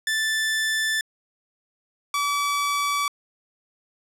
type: tone pair in turn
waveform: sawtooth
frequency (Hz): 1760 / 1147.6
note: A6 / D6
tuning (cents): 0 / -40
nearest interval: perfect fifth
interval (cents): 740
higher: first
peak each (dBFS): -18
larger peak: neither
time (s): 0.07-1.01 / 2.14-3.08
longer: neither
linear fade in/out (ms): 2
effects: low-pass 12000 Hz 12 dB/octave